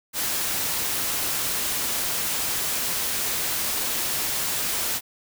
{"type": "noise", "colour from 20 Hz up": "white", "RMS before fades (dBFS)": -26, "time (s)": [0.13, 5.01], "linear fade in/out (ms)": 50, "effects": []}